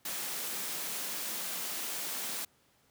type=high-pass noise; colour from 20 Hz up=white; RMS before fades=-37 dBFS; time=0.05-2.45 s; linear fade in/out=5 ms; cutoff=150 Hz; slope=96 dB/octave; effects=pink hiss -68 dBFS RMS until 2.9 s + high-pass 80 Hz 12 dB/octave